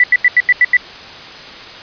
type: tone bursts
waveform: sine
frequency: 1975.5 Hz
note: B6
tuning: in tune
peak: -5 dBFS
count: 7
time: 0-0.769 s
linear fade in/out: 2 ms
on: 37 ms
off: 85 ms
effects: white hiss -32 dBFS RMS until 1.82 s + resampled to 11025 Hz